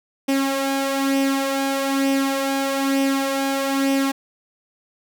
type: tone with flanger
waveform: sawtooth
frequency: 272.7 Hz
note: C#4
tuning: 28 cents flat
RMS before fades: -21 dBFS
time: 0.28-4.12 s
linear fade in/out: 10 ms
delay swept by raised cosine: 0.35 to 2.45 ms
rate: 1.1 Hz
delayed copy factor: +0.55
effects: none